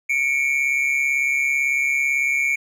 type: tone pair together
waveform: triangle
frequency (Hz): 2211 / 2349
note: C#7 / D7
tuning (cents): -5 / 0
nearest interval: minor second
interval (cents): 105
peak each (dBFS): -19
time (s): 0.09-2.56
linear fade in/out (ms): 10
effects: none